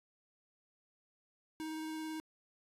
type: tone with vibrato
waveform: square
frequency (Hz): 314.8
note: D#4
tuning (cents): +20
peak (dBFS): -40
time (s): 1.6-2.2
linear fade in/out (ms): 0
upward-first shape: square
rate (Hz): 18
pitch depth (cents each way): 8
effects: resampled to 32000 Hz